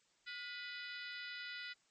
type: harmonic tone with a mistuned harmonic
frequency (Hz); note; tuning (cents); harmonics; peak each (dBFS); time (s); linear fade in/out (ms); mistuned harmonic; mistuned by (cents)
496.5; B4; +9; 3 / 4 / 5 / 6 / 7 / 8 / 9 / 10; -49 / -49 / -54 / -55 / -55 / -53 / -59 / -56; 0.26-1.74; 20; 3; -60
effects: white hiss -74 dBFS RMS until 1.9 s + MP3 32 kbps